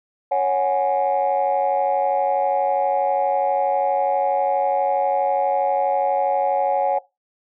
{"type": "chord", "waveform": "sine", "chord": "C# suspended fourth", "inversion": "none", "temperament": "just", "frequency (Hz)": [554.4, 739.2, 831.5], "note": ["C#5", "F#5", "G#5"], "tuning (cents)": [0, -2, 2], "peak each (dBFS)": -20, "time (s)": [0.31, 6.99], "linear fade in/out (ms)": 10, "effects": ["noise-tail reverb RT60 0.2 s tail -18 dB re dry", "tanh soft clip ceiling -11 dBFS"]}